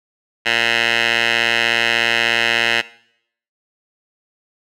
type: tone with band-pass filter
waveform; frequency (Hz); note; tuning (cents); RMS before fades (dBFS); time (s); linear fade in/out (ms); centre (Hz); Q
10% pulse; 116.54; A#2; 0; -17; 0.45-2.82; 20; 2400; 2.9
effects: noise-tail reverb RT60 0.7 s tail -19 dB re dry